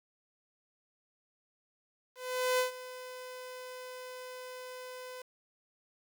sawtooth tone with ADSR envelope, 506 Hz, B4, 42 cents sharp, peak -22 dBFS, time 2.15-5.22 s, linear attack 440 ms, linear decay 120 ms, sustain -17 dB, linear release 4 ms, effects 10-bit

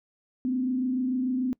sine tone with frequency modulation, 255.2 Hz, C4, 43 cents flat, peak -24 dBFS, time 0.45-1.53 s, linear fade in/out 0 ms, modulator 26.8 Hz, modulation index 0.49, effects noise-tail reverb RT60 0.1 s tail -23 dB re dry

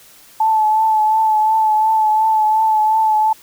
sine tone with vibrato, 870 Hz, A5, 20 cents flat, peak -11 dBFS, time 0.4-3.33 s, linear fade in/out 5 ms, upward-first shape triangle, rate 2.8 Hz, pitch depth 32 cents each way, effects white hiss -45 dBFS RMS until 3.42 s

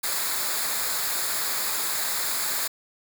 white noise with comb filter, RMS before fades -27 dBFS, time 0.03-2.68 s, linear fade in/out 10 ms, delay 0.34 ms, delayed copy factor -0.65, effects none

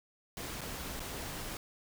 pink noise with dropouts, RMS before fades -41 dBFS, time 0.37-1.57 s, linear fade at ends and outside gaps 1 ms, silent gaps 0.609-0.615 / 0.995-1.002 s, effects none

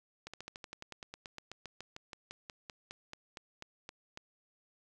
slowing click train, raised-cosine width 0.2 ms, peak -27 dBFS, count 27, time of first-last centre 0.27-4.174 s, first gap 66 ms, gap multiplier 1.06, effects none

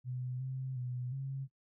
sine tone with pitch steps, 126.2 / 131.1 / 124.6 / 135.2 Hz, B2 / C3 / B2 / C#3, +38 / +4 / +16 / -43 cents, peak -36 dBFS, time 0.04-1.48 s, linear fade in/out 50 ms, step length 360 ms, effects noise-tail reverb RT60 0.1 s tail -18 dB re dry

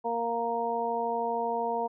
harmonic tone, 233.1 Hz, A#3, in tune, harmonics 1 / 2 / 3 / 4, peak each -39 / -32 / -32 / -31 dBFS, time 0.04-1.88 s, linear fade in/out 20 ms, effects none

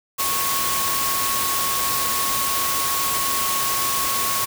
sine tone in noise, 1101 Hz, C#6, 12 cents flat, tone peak -25 dBFS, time 0.18-4.46 s, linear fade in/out 20 ms, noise white, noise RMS -23 dBFS, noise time 0.18-4.46 s, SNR -5 dB, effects none

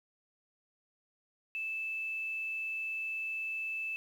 sine tone with quantisation, 2632 Hz, E7, 3 cents flat, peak -34 dBFS, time 1.55-3.96 s, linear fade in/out 0 ms, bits 10, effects none

